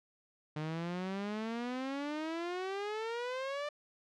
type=exponential sweep; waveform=sawtooth; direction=up; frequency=150.6 to 596 Hz; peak=-32 dBFS; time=0.56-3.69 s; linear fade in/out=5 ms; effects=low-pass 4000 Hz 12 dB/octave